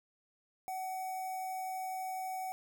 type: tone with notch filter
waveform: square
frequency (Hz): 752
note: F#5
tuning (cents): +28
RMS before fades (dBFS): -39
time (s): 0.68-2.52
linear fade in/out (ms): 0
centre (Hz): 3600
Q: 0.54
effects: none